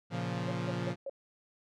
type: chord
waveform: sawtooth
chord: Bb minor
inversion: none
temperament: equal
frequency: 116.54 / 138.59 / 174.61 Hz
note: Bb2 / Db3 / F3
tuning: 0 / 0 / 0 cents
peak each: -33 / -35 / -32 dBFS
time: 0.1-0.96 s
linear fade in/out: 50 ms
type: tone bursts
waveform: sine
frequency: 549 Hz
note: C#5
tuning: 17 cents flat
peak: -35 dBFS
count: 4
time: 0.48-1.096 s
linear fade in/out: 2 ms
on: 34 ms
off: 160 ms
effects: low-pass 5000 Hz 12 dB/octave